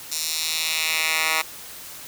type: tone with high-pass filter sweep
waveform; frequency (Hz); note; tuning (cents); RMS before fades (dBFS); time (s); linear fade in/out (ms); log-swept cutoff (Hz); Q
10% pulse; 159.1; D#3; +39; -24; 0.11-1.42; 10; 5600 to 1500; 1.4
effects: white hiss -39 dBFS RMS until 2.07 s